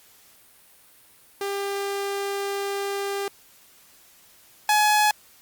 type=tone pair in turn; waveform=sawtooth; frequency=398.5 / 844.4 Hz; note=G4 / G#5; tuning=+28 / +29 cents; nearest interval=octave + minor second; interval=1301 cents; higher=second; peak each=-22 / -13 dBFS; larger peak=second; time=1.41-3.28 / 4.69-5.11 s; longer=first; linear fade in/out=2 ms; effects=white hiss -54 dBFS RMS until 5.41 s + Opus 48 kbps